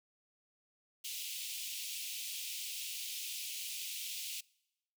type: high-pass noise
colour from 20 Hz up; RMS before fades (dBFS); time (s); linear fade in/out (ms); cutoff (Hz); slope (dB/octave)
pink; -42; 1.04-4.41; 10; 2500; 48
effects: noise-tail reverb RT60 0.9 s tail -25 dB re dry